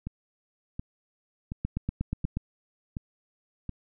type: two click trains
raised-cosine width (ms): 5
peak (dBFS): -21 / -16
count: 6 / 7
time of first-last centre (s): 0.07-3.693 / 1.65-2.37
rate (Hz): 1.38 / 8.33
effects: none